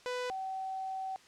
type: tone pair in turn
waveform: sawtooth / sine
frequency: 497.5 / 763.2 Hz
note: B4 / G5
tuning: +13 / -47 cents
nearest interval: perfect fifth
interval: 740 cents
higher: second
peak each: -30 / -35 dBFS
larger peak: first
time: 0.06-0.3 / 0.3-1.16 s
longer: second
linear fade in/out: 0 ms
effects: white hiss -59 dBFS RMS until 1.27 s + low-pass 6000 Hz 12 dB/octave